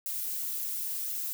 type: noise with flanger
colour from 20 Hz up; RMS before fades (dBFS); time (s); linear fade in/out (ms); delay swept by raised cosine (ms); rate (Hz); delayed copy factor
violet; -34; 0.06-1.33; 0; 1.4 to 2.5; 2.8; +0.5
effects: none